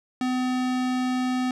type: tone with low-pass filter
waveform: square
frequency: 253.5 Hz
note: B3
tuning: 45 cents sharp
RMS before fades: -25 dBFS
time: 0.21-1.51 s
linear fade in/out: 2 ms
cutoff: 7000 Hz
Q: 0.55
effects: none